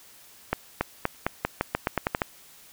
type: accelerating click train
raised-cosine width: 0.5 ms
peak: -8 dBFS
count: 12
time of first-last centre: 0.53-2.218 s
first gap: 280 ms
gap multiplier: 0.87
effects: white hiss -52 dBFS RMS until 2.72 s